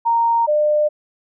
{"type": "tone pair in turn", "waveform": "sine", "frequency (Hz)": [928, 600.7], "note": ["A#5", "D5"], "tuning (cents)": [-8, 39], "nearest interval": "minor sixth", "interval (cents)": 753, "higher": "first", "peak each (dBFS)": -13, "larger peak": "neither", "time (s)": [[0.05, 0.47], [0.47, 0.89]], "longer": "neither", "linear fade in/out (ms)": 20, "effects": []}